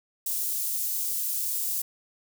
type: high-pass noise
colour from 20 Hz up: white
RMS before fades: -29 dBFS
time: 0.26-1.82 s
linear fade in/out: 5 ms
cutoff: 8300 Hz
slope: 12 dB/octave
effects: none